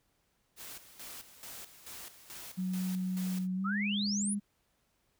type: noise with tremolo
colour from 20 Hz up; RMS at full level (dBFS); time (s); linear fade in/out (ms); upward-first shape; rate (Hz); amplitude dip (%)
white; -46; 0.56-3.48; 50; square; 2.3; 70
type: tone with pitch glide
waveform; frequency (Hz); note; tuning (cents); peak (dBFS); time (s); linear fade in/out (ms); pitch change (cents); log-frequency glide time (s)
sine; 185 to 204.1; F#3 to G#3; 0 to -30; -31; 2.57-4.4; 20; +170; 3.55-3.74
type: exponential sweep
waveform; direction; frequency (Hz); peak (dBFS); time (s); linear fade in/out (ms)
sine; up; 1209 to 10910; -33; 3.64-4.35; 20
effects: pink hiss -75 dBFS RMS until 5.19 s